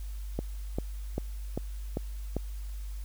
click train, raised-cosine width 2 ms, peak -17 dBFS, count 6, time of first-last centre 0.39-2.366 s, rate 2.53 Hz, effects added 50 Hz sine -35 dBFS peak until 3.04 s + white hiss -56 dBFS RMS until 3.04 s

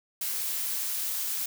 blue noise with amplitude modulation, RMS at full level -29 dBFS, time 0.21-1.46 s, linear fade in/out 5 ms, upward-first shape sine, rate 234 Hz, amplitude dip 45%, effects none

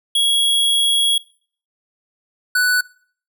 square tone pair in turn, 3322 / 1486.6 Hz, G#7 / F#6, 0 / +8 cents, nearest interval octave + major second, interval 1392 cents, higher first, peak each -14 dBFS, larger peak neither, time 0.15-1.18 / 2.55-2.81 s, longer first, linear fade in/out 5 ms, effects noise-tail reverb RT60 0.5 s tail -22 dB re dry

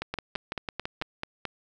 two click trains, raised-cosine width 0.3 ms, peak -15 / -15 dBFS, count 7 / 7, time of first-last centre 0.02-1.022 / 0.14-1.453 s, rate 5.99 / 4.57 Hz, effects none

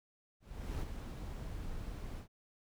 brown noise with ADSR envelope, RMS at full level -37 dBFS, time 0.4-2.28 s, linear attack 410 ms, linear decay 36 ms, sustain -6 dB, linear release 95 ms, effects none

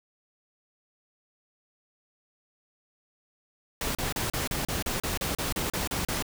pink noise bursts, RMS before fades -30 dBFS, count 14, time 3.81-6.225 s, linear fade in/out 2 ms, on 140 ms, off 35 ms, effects none

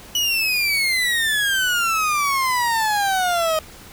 30% pulse exponential sweep, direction down, 2960 to 622.3 Hz, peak -15 dBFS, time 0.15-3.59 s, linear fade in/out 2 ms, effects pink hiss -42 dBFS RMS until 3.92 s

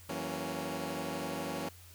15% pulse chord, F# dominant seventh, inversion third, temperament equal with one note detuned, 164.81 / 188.88 / 233.1 / 277.2 Hz, E3 / F#3 / A#3 / C#4, 0 / +36 / 0 / 0 cents, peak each -35 / -37 / -36 / -33 dBFS, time 0.09-1.69 s, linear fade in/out 5 ms, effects added 88 Hz sine -54 dBFS peak until 1.94 s + white hiss -57 dBFS RMS until 1.94 s

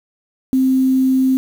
sine tone with quantisation, 261.6 Hz, C4, in tune, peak -11 dBFS, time 0.53-1.37 s, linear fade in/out 0 ms, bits 6, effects none

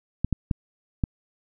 clicks, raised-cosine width 5 ms, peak -10 dBFS, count 4, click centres 0.246 / 0.327 / 0.512 / 1.038 s, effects none

